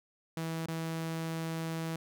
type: tone with dropouts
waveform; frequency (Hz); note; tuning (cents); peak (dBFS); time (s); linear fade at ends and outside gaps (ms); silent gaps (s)
sawtooth; 163; E3; -19; -30; 0.37-1.96; 2; 0.661-0.684
effects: none